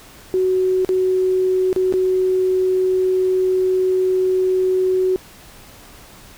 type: tone with dropouts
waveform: sine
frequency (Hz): 372.3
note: F#4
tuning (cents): +11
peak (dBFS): -14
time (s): 0.34-5.16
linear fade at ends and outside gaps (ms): 0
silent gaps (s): 0.848-0.891 / 1.729-1.762 / 1.925-1.938
effects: pink hiss -43 dBFS RMS until 6.37 s